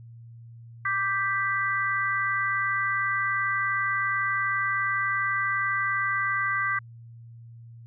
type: chord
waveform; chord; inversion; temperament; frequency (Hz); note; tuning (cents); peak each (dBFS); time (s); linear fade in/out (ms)
sine; G major; second; equal; 1174.7 / 1568 / 1975.5; D6 / G6 / B6; 0 / 0 / 0; -28; 0.85-6.79; 5
effects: added 116 Hz sine -43 dBFS peak until 7.86 s